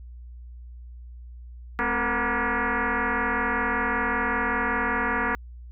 sine tone with frequency modulation, 261.6 Hz, C4, in tune, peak -22 dBFS, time 1.79-5.35 s, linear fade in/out 0 ms, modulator 239 Hz, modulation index 7.5, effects added 60 Hz sine -39 dBFS peak until 5.71 s

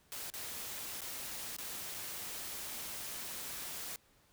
white noise with dropouts, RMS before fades -43 dBFS, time 0.12-3.96 s, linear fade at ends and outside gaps 0 ms, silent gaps 0.301-0.338 / 1.007-1.017 / 1.565-1.585 / 1.942-1.946 s, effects pink hiss -68 dBFS RMS until 4.32 s

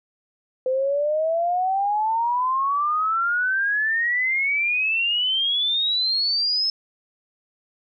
sine exponential sweep, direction up, 509 to 5250 Hz, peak -19 dBFS, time 0.66-6.7 s, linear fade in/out 2 ms, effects none

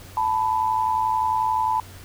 sine tone pair together, 878.7 / 990 Hz, A5 / B5, -3 / +4 cents, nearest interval major second, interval 207 cents, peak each -22 dBFS, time 0.17-1.8 s, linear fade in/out 2 ms, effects added 93 Hz sine -43 dBFS peak until 2.04 s + pink hiss -45 dBFS RMS until 2.04 s

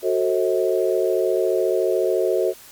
sine chord, F# diminished seventh, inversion none, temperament just, 370 / 444 / 532.8 / 639.4 Hz, F#4 / A4 / C5 / Eb5, 0 / +16 / +31 / +47 cents, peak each -21 / -23 / -24 / -25 dBFS, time 0.02-2.54 s, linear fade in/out 50 ms, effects white hiss -45 dBFS RMS until 2.71 s + Opus 48 kbps

